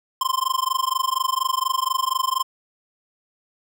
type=tone with amplitude modulation; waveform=square; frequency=1046.5 Hz; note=C6; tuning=in tune; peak=-17 dBFS; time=0.21-2.43 s; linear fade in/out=2 ms; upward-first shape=sine; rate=24.2 Hz; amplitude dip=100%; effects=none